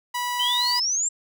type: tone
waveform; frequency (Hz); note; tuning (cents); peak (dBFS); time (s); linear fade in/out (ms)
sawtooth; 979; B5; -15; -21; 0.14-0.8; 10
type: exponential sweep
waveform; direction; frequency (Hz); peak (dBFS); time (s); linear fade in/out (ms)
sine; up; 2959 to 7570; -21; 0.39-1.09; 10
effects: none